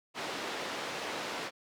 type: band-pass noise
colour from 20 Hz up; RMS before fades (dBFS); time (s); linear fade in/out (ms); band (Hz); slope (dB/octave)
pink; -38; 0.14-1.51; 50; 350 to 4500; 12
effects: none